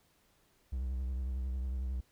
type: tone with vibrato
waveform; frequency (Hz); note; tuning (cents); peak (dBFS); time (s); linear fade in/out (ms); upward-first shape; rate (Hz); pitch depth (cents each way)
triangle; 64.2; C2; -32; -31; 0.72-2.01; 10; triangle; 11; 90
effects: pink hiss -70 dBFS RMS until 2.11 s